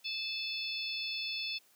harmonic tone, 872 Hz, A5, 16 cents flat, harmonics 3 / 4 / 5 / 6, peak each -39 / -40 / -41 / -42 dBFS, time 0.04-1.59 s, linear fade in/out 20 ms, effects white hiss -66 dBFS RMS until 1.75 s + high-pass 150 Hz 12 dB/octave

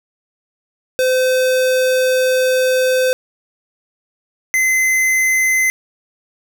square tone pair in turn, 513 / 2052 Hz, C5 / C7, -34 / -34 cents, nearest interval 2 octaves, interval 2400 cents, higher second, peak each -13 dBFS, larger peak neither, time 0.99-3.13 / 4.54-5.7 s, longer first, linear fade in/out 0 ms, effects none

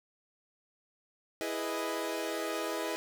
sawtooth chord, E major seventh, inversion none, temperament equal, 329.6 / 415.3 / 493.9 / 622.3 Hz, E4 / G#4 / B4 / D#5, 0 / 0 / 0 / 0 cents, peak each -34 / -35 / -36 / -34 dBFS, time 1.41-2.96 s, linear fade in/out 0 ms, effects none

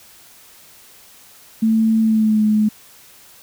sine tone with pitch glide, 222.2 to 213.6 Hz, A3 to G#3, +17 to +49 cents, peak -12 dBFS, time 1.62-2.69 s, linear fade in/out 10 ms, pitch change -68 cents, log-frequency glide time 2.01-2.43 s, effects white hiss -46 dBFS RMS until 3.42 s

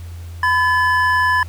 triangle tone pair together, 1005 / 1725.7 Hz, B5 / A6, +30 / -34 cents, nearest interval major sixth, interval 936 cents, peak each -14 dBFS, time 0.43-1.43 s, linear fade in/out 2 ms, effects added 85 Hz sine -29 dBFS peak until 1.48 s + pink hiss -46 dBFS RMS until 1.48 s

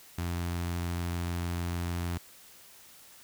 sawtooth tone with notch filter, 86.7 Hz, F2, 12 cents flat, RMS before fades -33 dBFS, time 0.18-2.18 s, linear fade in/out 5 ms, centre 510 Hz, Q 2, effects white hiss -54 dBFS RMS until 3.23 s

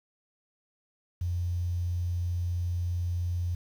sine tone, 87.7 Hz, F2, 8 cents sharp, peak -27 dBFS, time 1.21-3.55 s, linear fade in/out 5 ms, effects 9-bit

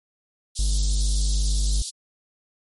pink high-pass noise, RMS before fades -31 dBFS, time 0.55-1.91 s, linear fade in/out 20 ms, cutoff 3700 Hz, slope 48 dB/octave
triangle tone, 50 Hz, G1, 35 cents sharp, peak -17 dBFS, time 0.59-1.82 s, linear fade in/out 0 ms
effects MP3 48 kbps

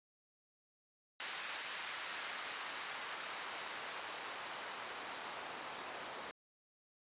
white noise with band-pass filter sweep, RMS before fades -45 dBFS, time 1.2-6.31 s, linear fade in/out 0 ms, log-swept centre 1700 to 760 Hz, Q 0.79, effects resampled to 8000 Hz

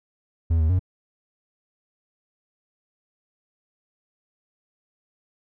triangle tone with pitch steps, 82.2 / 79.1 / 91.8 Hz, E2 / D#2 / F#2, -4 / +29 / -13 cents, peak -15 dBFS, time 0.5-0.794 s, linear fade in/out 10 ms, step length 98 ms, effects none

